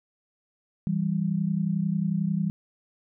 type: tone pair together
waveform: sine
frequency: 164.81 / 195.99 Hz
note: E3 / G3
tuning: 0 / 0 cents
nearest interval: minor third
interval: 300 cents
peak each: -26 dBFS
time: 0.87-2.5 s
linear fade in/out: 0 ms
effects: none